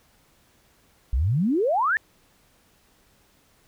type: exponential sweep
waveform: sine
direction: up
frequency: 55 to 1842 Hz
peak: -19 dBFS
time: 1.13-1.97 s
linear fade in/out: 0 ms
effects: pink hiss -61 dBFS RMS until 3.67 s